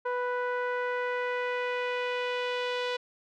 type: tone with low-pass filter sweep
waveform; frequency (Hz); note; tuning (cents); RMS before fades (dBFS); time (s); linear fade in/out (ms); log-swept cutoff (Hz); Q
sawtooth; 493.9; B4; 0; -31; 0.05-2.97; 10; 1300 to 3600; 1.9
effects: none